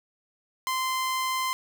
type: tone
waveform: sawtooth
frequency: 1038 Hz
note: C6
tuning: 14 cents flat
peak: -22 dBFS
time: 0.67-1.53 s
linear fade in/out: 0 ms
effects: none